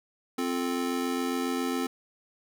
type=chord; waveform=square; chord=F major; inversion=second; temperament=just; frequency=261.9 / 349.2 / 436.5 Hz; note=C4 / F4 / A4; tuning=+2 / 0 / -14 cents; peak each=-30 / -35 / -36 dBFS; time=0.38-1.87 s; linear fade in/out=5 ms; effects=none